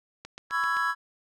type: click train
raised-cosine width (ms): 0.2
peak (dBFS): -23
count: 5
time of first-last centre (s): 0.25-0.768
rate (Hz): 7.72
type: chord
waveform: triangle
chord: C# minor seventh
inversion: third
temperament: just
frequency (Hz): 997.9 / 1108.7 / 1330.5 / 1663.1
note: B5 / C#6 / E6 / G#6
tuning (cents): +18 / 0 / +16 / +2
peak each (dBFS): -30 / -31 / -27 / -26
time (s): 0.5-0.95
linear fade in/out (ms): 50
effects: none